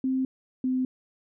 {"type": "tone pair in turn", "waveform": "sine", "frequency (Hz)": [261.6, 257], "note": ["C4", "C4"], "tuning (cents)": [0, -31], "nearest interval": "unison", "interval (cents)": 31, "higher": "first", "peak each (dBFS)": -23, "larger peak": "neither", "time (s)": [[0.04, 0.25], [0.64, 0.85]], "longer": "neither", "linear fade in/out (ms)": 2, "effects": []}